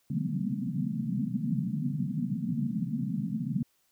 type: band-pass noise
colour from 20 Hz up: white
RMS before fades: -31 dBFS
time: 0.1-3.63 s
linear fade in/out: 5 ms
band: 130 to 250 Hz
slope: 96 dB/octave
effects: white hiss -71 dBFS RMS until 3.91 s